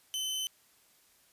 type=tone; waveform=sawtooth; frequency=3049 Hz; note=G7; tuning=49 cents flat; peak=-29 dBFS; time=0.14-0.47 s; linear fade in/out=0 ms; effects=white hiss -65 dBFS RMS until 1.32 s + resampled to 32000 Hz